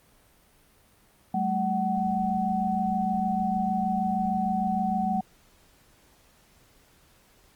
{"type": "tone cluster", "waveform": "sine", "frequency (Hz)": [190.5, 217, 751], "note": ["G3", "A3", "F#5"], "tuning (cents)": [-49, -24, 26], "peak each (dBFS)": [-29, -30, -26], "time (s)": [1.34, 5.21], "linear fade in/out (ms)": 5, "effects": ["pink hiss -60 dBFS RMS until 7.55 s", "Opus 32 kbps"]}